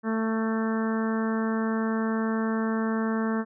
harmonic tone, 222.4 Hz, A3, 19 cents sharp, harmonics 1 / 2 / 3 / 4 / 5 / 6 / 7 / 8, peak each -25 / -32 / -38 / -39 / -37 / -39 / -39 / -41 dBFS, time 0.03-3.45 s, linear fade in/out 50 ms, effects none

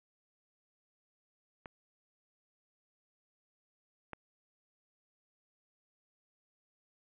clicks, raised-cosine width 0.5 ms, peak -29 / -26 dBFS, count 2, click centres 1.658 / 4.133 s, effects resampled to 8000 Hz + 10-bit

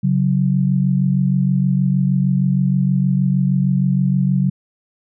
sine tone pair together, 138.59 / 185 Hz, C#3 / F#3, 0 / 0 cents, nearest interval perfect fourth, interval 500 cents, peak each -16 dBFS, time 0.03-4.5 s, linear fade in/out 10 ms, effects none

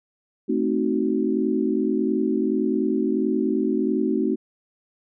sine chord, A diminished seventh, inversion none, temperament equal with one note detuned, 220 / 261.6 / 311.1 / 373.9 Hz, A3 / C4 / Eb4 / Gb4, 0 / 0 / 0 / +18 cents, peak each -25 dBFS, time 0.48-4.36 s, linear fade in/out 20 ms, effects none

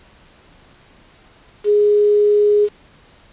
sine tone with quantisation, 415.3 Hz, G#4, in tune, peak -10 dBFS, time 1.64-2.69 s, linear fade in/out 50 ms, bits 6, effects pink hiss -49 dBFS RMS until 3.32 s + resampled to 8000 Hz

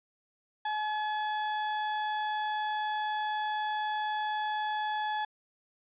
35% pulse tone, 852 Hz, G#5, 44 cents sharp, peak -28 dBFS, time 0.65-5.25 s, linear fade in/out 5 ms, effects resampled to 8000 Hz

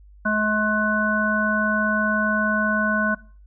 harmonic tone, 213.1 Hz, G#3, 45 cents sharp, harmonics 1 / 3 / 5 / 7, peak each -23 / -27 / -27 / -21 dBFS, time 0.25-3.15 s, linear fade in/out 10 ms, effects noise-tail reverb RT60 0.4 s tail -20 dB re dry + added 50 Hz sine -45 dBFS peak until 3.46 s

